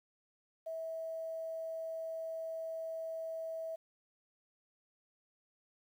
sine tone with quantisation, 650 Hz, E5, 24 cents flat, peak -38 dBFS, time 0.66-3.76 s, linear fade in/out 10 ms, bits 11, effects none

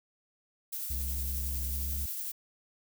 violet noise with tremolo, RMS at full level -36 dBFS, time 0.72-2.32 s, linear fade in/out 10 ms, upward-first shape triangle, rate 11 Hz, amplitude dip 25%
triangle tone with pitch glide, 66.4 to 67.64 Hz, C2 to C#2, +26 to -42 cents, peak -31 dBFS, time 0.9-2.06 s, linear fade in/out 5 ms, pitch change +32 cents, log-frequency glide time 1.44-1.81 s
effects none

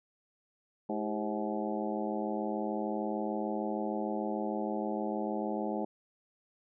harmonic tone with a mistuned harmonic, 106.6 Hz, G#2, 46 cents sharp, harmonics 2 / 3 / 4 / 5 / 6 / 7 / 8, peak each -36 / -38 / -39 / -40 / -41 / -41 / -42 dBFS, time 0.89-5.85 s, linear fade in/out 5 ms, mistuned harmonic 4, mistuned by -110 cents, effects none

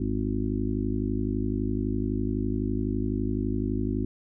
harmonic tone, 51.91 Hz, G#1, in tune, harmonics 1 / 2 / 4 / 5 / 6 / 7, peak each -32 / -31 / -33 / -30 / -34 / -35 dBFS, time 0-4.05 s, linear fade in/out 5 ms, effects none

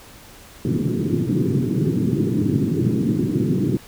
pink band-pass noise, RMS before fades -20 dBFS, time 0.65-3.77 s, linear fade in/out 2 ms, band 110 to 380 Hz, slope 48 dB/octave, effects pink hiss -44 dBFS RMS until 3.87 s

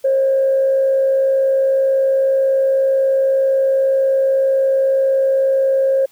sine tone with frequency modulation, 537 Hz, C5, 45 cents sharp, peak -11 dBFS, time 0.04-6.06 s, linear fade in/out 10 ms, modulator 61.9 Hz, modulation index 0.23, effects tanh soft clip ceiling -7 dBFS + white hiss -53 dBFS RMS until 6.11 s

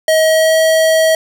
square tone with pitch glide, 634 to 641 Hz, D#5 to E5, +32 to -49 cents, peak -9 dBFS, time 0.08-1.15 s, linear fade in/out 2 ms, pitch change +19 cents, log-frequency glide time 0.19-0.58 s, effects none

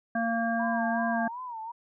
harmonic tone, 230 Hz, A#3, 23 cents flat, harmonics 1 / 3 / 5 / 7, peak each -29 / -29 / -40 / -32 dBFS, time 0.15-1.28 s, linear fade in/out 5 ms
sine tone with vibrato, 946 Hz, A#5, 25 cents sharp, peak -35 dBFS, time 0.59-1.72 s, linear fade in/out 10 ms, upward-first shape sine, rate 2.7 Hz, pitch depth 130 cents each way
effects none

